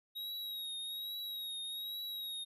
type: tone with vibrato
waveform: square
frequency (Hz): 3800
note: A#7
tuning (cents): +33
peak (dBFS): -40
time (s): 0.15-2.45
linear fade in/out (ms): 20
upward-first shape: triangle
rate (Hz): 1.2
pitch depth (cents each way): 51
effects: none